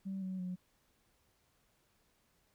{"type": "tone with pitch steps", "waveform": "sine", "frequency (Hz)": [192.7, 187.11, 181.67], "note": ["G3", "F#3", "F#3"], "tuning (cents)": [-29, 20, -31], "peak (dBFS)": -36, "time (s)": [0.05, 0.56], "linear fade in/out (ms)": 20, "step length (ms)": 170, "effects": ["tanh soft clip ceiling -33 dBFS", "pink hiss -74 dBFS RMS until 2.54 s"]}